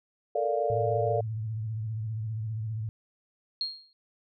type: chord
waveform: sine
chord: Bb major seventh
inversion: third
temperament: equal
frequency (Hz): 440 / 466.2 / 587.3 / 698.5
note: A4 / Bb4 / D5 / F5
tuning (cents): 0 / 0 / 0 / 0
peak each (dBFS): -31 / -32 / -29 / -30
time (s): 0.35-1.21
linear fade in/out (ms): 5
type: tone with vibrato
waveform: sine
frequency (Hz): 110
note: A2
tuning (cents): 0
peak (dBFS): -30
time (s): 0.7-2.89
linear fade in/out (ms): 0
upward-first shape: sine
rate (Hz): 15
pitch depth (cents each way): 68
type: tone with exponential decay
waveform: sine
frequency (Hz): 4250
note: C8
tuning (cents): +26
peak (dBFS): -25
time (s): 3.61-3.93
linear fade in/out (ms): 1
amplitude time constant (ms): 68
effects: none